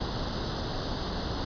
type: noise with comb filter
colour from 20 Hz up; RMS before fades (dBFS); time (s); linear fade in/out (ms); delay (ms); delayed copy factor
pink; -32; 0-1.45; 10; 0.21; +0.85
effects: resampled to 11025 Hz